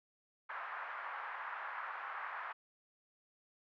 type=band-pass noise; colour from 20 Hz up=pink; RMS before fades=-44 dBFS; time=0.49-2.53 s; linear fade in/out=10 ms; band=940 to 1700 Hz; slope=24 dB/octave; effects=none